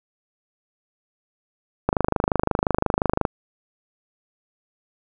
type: click train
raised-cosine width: 1 ms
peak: -4 dBFS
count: 36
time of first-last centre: 1.89-3.252 s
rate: 25.7 Hz
effects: none